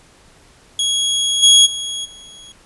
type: tone with level steps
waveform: sawtooth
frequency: 3322 Hz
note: G#7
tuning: in tune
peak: -12 / -3 / -19 / -34 dBFS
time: 0.79-2.52 s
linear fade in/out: 2 ms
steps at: 1.42 / 1.65 / 2.04 s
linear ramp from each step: 20 ms
effects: pink hiss -49 dBFS RMS until 2.65 s + resampled to 24000 Hz